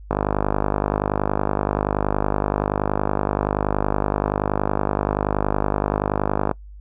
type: click train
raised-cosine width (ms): 1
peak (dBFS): -5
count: 325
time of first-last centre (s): 0.11-6.513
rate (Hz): 50.6
effects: noise-tail reverb RT60 0.1 s tail -24 dB re dry + added 50 Hz sine -37 dBFS peak until 6.8 s